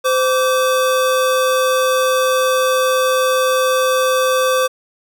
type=tone pair together; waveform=square; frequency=515.5 / 1158 Hz; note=C5 / D6; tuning=-26 / -25 cents; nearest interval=octave + major second; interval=1401 cents; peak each=-15 / -19 dBFS; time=0.04-4.68 s; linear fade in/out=20 ms; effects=none